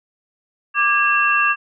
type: tone cluster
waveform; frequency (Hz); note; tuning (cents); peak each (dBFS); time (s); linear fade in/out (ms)
sine; 1180 / 1640 / 2706; D6 / G#6 / E7; +8 / -22 / +45; -18; 0.74-1.56; 50
effects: none